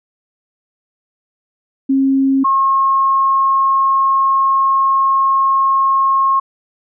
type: tone pair in turn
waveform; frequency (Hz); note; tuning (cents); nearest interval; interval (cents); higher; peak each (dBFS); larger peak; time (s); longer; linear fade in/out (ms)
sine; 270 / 1080; C#4 / C#6; -45 / -45; 2 octaves; 2400; second; -10; neither; 1.89-2.44 / 2.44-6.4; second; 10
effects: none